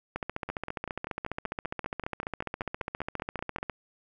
two click trains, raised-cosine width 0.5 ms, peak -17 / -20 dBFS, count 53 / 17, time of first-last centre 0.16-3.697 / 0.49-3.585 s, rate 14.7 / 5.17 Hz, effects none

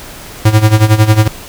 square tone with tremolo, 107.9 Hz, A2, 33 cents flat, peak -3 dBFS, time 0.45-1.28 s, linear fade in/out 5 ms, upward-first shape sine, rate 11 Hz, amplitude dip 80%, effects pink hiss -30 dBFS RMS until 1.48 s

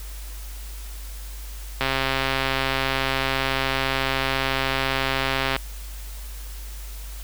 click train, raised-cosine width 0.3 ms, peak -6 dBFS, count 504, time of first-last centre 1.81-5.564 s, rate 134 Hz, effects added 50 Hz sine -33 dBFS peak until 7.23 s + white hiss -43 dBFS RMS until 7.23 s

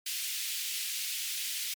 pink high-pass noise, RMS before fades -35 dBFS, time 0.06-1.74 s, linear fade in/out 5 ms, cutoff 2500 Hz, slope 24 dB/octave, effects MP3 96 kbps

